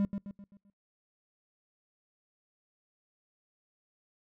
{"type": "tone with echo", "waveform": "triangle", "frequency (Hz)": 200.2, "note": "G3", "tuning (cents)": 37, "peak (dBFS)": -23, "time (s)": [0, 0.05], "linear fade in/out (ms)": 0, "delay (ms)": 130, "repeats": 5, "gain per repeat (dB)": -7, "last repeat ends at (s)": 0.7, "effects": ["noise-tail reverb RT60 0.2 s tail -25 dB re dry"]}